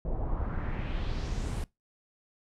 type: noise with low-pass filter sweep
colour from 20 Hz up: brown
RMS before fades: -32 dBFS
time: 0.05-1.64 s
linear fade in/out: 2 ms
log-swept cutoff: 580 to 11000 Hz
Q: 2.1
effects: noise-tail reverb RT60 0.2 s tail -23 dB re dry